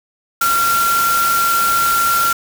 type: tone in noise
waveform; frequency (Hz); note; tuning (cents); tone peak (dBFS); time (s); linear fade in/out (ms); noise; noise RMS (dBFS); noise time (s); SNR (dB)
sine; 1374; F6; -29; -13; 0.41-2.33; 5; white; -21; 0.41-2.33; +5
effects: none